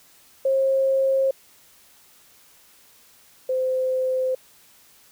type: tone pair in turn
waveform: sine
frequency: 536 / 516.6 Hz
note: C5 / C5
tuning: +42 / -22 cents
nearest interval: minor second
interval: 64 cents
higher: first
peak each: -17 / -20 dBFS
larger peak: first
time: 0.45-1.31 / 3.49-4.35 s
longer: neither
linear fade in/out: 5 ms
effects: white hiss -54 dBFS RMS until 5.11 s